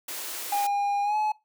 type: high-pass noise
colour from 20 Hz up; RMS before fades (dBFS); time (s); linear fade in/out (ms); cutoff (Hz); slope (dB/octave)
white; -35; 0.08-0.67; 5; 270; 96
type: tone with pitch glide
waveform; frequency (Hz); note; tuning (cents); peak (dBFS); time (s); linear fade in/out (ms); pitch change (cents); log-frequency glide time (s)
triangle; 810 to 853.2; G#5 to G#5; -43 to +46; -21; 0.52-1.32; 5; +89; 1.03-1.16
effects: noise-tail reverb RT60 0.2 s tail -20 dB re dry